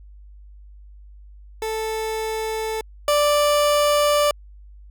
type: tone pair in turn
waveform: 30% pulse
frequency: 440 / 587.3 Hz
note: A4 / D5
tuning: 0 / 0 cents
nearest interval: perfect fourth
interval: 500 cents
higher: second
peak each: -21 / -13 dBFS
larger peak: second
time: 1.62-2.81 / 3.08-4.31 s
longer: second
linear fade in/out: 2 ms
effects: added 50 Hz sine -41 dBFS peak until 4.9 s